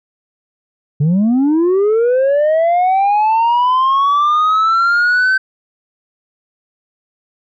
sine linear sweep, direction up, 138.59 to 1548 Hz, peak -7 dBFS, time 1-5.38 s, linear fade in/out 10 ms, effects tanh soft clip ceiling -9 dBFS

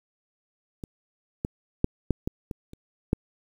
clicks, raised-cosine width 3 ms, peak -23 / -14 / -7 / -9 / -14 / -20 / -30 / -8 dBFS, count 8, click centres 0.838 / 1.449 / 1.844 / 2.107 / 2.275 / 2.512 / 2.734 / 3.131 s, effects 8-bit

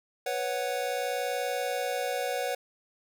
square chord, B suspended second, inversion none, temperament equal, 493.9 / 554.4 / 740 Hz, B4 / C#5 / F#5, 0 / 0 / 0 cents, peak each -34 dBFS, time 0.26-2.55 s, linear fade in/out 5 ms, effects none

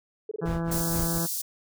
sine tone bursts, 430 Hz, A4, 40 cents flat, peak -29 dBFS, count 4, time 0.29-0.455 s, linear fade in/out 5 ms, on 24 ms, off 23 ms
harmonic tone, 167.1 Hz, E3, 24 cents sharp, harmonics 1 / 2 / 3 / 4 / 5 / 6 / 7 / 8 / 9 / 10, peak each -28 / -34 / -38 / -40 / -42 / -44 / -45 / -46 / -47 / -48 dBFS, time 0.41-1.27 s, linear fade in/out 20 ms
brown noise with tremolo, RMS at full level -30 dBFS, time 0.45-1.19 s, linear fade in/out 10 ms, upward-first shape sine, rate 4.2 Hz, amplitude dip 95%
white high-pass noise, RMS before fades -31 dBFS, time 0.71-1.42 s, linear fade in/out 10 ms, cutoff 4800 Hz, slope 24 dB/octave
effects none

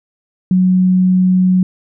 sine tone, 184.3 Hz, F#3, 7 cents flat, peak -8 dBFS, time 0.51-1.63 s, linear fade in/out 2 ms, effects none

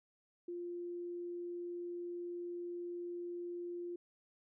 sine tone, 349.2 Hz, F4, in tune, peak -40 dBFS, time 0.48-3.96 s, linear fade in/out 5 ms, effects none

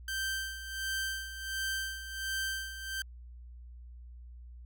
sawtooth tone with tremolo, 1562 Hz, G6, 7 cents flat, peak -28 dBFS, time 0.08-3.02 s, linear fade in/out 2 ms, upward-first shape sine, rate 1.4 Hz, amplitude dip 70%, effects added 60 Hz sine -46 dBFS peak until 4.65 s

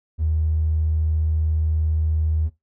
triangle tone, 78.6 Hz, D#2, 18 cents sharp, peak -14 dBFS, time 0.18-2.5 s, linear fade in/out 50 ms, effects noise-tail reverb RT60 0.2 s tail -21 dB re dry + tanh soft clip ceiling -15 dBFS

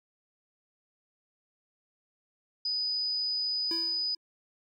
sine tone, 4978 Hz, D#8, in tune, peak -28 dBFS, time 2.65-4.15 s, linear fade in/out 5 ms
square tone with exponential decay, 333.3 Hz, E4, 19 cents sharp, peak -35 dBFS, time 3.71-4.17 s, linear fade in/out 2 ms, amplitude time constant 100 ms
effects none

